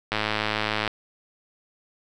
click train, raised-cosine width 0.3 ms, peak -8 dBFS, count 82, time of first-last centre 0.12-0.877 s, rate 107 Hz, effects none

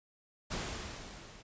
pink noise with level ramp, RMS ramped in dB -36 to -54 dBFS, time 0.5-1.43 s, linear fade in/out 20 ms, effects resampled to 16000 Hz

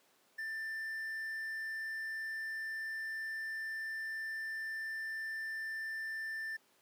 triangle tone with quantisation, 1779 Hz, A6, 19 cents sharp, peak -36 dBFS, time 0.38-6.57 s, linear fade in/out 10 ms, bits 11, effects pink hiss -69 dBFS RMS until 6.81 s + high-pass 300 Hz 12 dB/octave

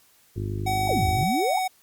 harmonic tone, 50.6 Hz, G#1, 44 cents flat, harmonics 1 / 2 / 3 / 4 / 5 / 6 / 7 / 8, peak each -35 / -28 / -39 / -40 / -40 / -41 / -36 / -44 dBFS, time 0.36-1.24 s, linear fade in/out 5 ms
square tone with pitch glide, 754 to 748.4 Hz, F#5 to F#5, +32 to +20 cents, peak -24 dBFS, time 0.66-1.68 s, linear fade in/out 10 ms, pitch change -12 cents, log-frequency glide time 1.38-1.44 s
sine exponential two-way sweep, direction down then up, 892 to 69.3 to 892 Hz, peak -23 dBFS, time 0.87-1.59 s, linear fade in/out 10 ms, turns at 1.07 s
effects white hiss -59 dBFS RMS until 1.82 s + Opus 48 kbps

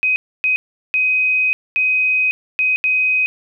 sine tone bursts at uneven times, 2516 Hz, D#7, 19 cents sharp, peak -13 dBFS, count 6, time 0.03-0.16 / 0.44-0.56 / 0.94-1.53 / 1.76-2.31 / 2.59-2.76 / 2.84-3.26 s, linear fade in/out 0 ms, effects none

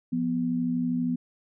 sine tone pair together, 174.33 / 246.9 Hz, F3 / B3, -3 / 0 cents, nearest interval tritone, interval 603 cents, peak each -30 / -25 dBFS, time 0.12-1.16 s, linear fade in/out 10 ms, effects none

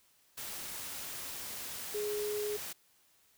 sine tone in noise, 417.9 Hz, G#4, 11 cents sharp, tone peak -33 dBFS, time 1.94-2.57 s, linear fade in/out 10 ms, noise white, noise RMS -42 dBFS, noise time 0.37-2.73 s, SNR +6 dB, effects white hiss -68 dBFS RMS until 3.37 s

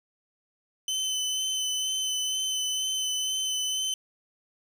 25% pulse tone with vibrato, 3041 Hz, F#7, 47 cents sharp, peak -23 dBFS, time 0.88-3.94 s, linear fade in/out 2 ms, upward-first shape sine, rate 2.1 Hz, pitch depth 14 cents each way, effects none

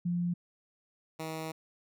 sine / 10% pulse tone pair in turn, 174.61 / 159.32 Hz, F3 / D#3, 0 / +41 cents, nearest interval major second, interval 159 cents, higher first, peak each -28 / -28 dBFS, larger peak neither, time 0.05-0.34 / 1.19-1.52 s, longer second, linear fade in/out 10 ms, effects none

